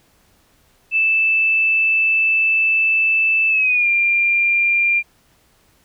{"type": "tone with pitch glide", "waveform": "sine", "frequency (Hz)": [2637, 2390], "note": ["E7", "D7"], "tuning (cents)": [0, 30], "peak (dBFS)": -13, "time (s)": [0.91, 5.03], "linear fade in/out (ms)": 50, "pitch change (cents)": -170, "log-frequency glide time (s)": [3.49, 3.88], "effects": ["pink hiss -57 dBFS RMS until 5.84 s"]}